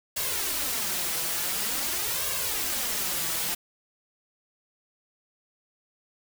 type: noise with flanger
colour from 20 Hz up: white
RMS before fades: -29 dBFS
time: 0.16-3.55 s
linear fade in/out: 10 ms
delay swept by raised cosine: 1.8 to 6.1 ms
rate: 0.47 Hz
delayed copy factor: +0.65
effects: none